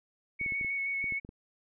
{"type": "tone with vibrato", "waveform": "sine", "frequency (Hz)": 2213, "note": "C#7", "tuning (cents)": -3, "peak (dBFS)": -30, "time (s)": [0.39, 1.2], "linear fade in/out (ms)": 20, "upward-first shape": "square", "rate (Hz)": 6.4, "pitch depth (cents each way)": 12}
{"type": "clicks", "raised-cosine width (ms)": 3, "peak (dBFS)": -32, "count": 9, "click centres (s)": [0.413, 0.462, 0.522, 0.612, 0.647, 1.042, 1.123, 1.249, 1.291]}
{"effects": []}